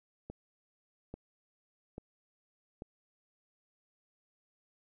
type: click train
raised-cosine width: 2 ms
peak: -29 dBFS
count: 4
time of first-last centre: 0.3-2.821 s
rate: 1.19 Hz
effects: none